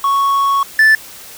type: tone pair in turn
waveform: triangle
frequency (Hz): 1108.7 / 1754.9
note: C#6 / A6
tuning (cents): 0 / -5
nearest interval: minor sixth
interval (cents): 795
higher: second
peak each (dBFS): -9 / -4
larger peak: second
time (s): 0.04-0.63 / 0.79-0.95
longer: first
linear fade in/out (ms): 2
effects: white hiss -35 dBFS RMS until 1.37 s